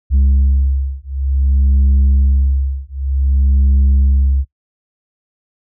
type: beating tone pair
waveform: sine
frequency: 67.5 / 68.04 Hz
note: C#2 / C#2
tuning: -45 / -32 cents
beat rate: 0.54 Hz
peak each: -11 dBFS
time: 0.1-4.45 s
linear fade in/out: 50 ms
effects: noise-tail reverb RT60 0.1 s tail -20 dB re dry + tanh soft clip ceiling -7 dBFS